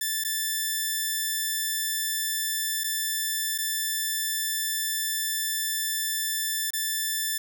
5% pulse tone with dropouts, 1760 Hz, A6, in tune, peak -15 dBFS, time 0.01-7.38 s, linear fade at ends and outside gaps 5 ms, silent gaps 0.239-0.247 / 2.837-2.841 / 3.579-3.585 / 6.706-6.734 s, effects none

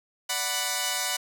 5% pulse chord, B minor, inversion first, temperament equal, 587.3 / 740 / 987.8 Hz, D5 / F#5 / B5, 0 / 0 / 0 cents, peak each -23 / -18 / -18 dBFS, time 0.29-1.17 s, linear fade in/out 10 ms, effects none

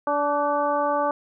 harmonic tone with a mistuned harmonic, 290 Hz, D4, 22 cents flat, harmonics 1 / 2 / 3 / 4 / 5, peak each -31 / -24 / -25 / -26 / -35 dBFS, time 0.07-1.11 s, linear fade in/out 2 ms, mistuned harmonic 5, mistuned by +60 cents, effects none

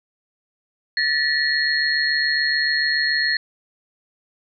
sine tone cluster, 1762 / 1909 / 4296 Hz, A6 / A#6 / C8, +2 / +41 / +45 cents, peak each -22 dBFS, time 0.97-3.37 s, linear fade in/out 2 ms, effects none

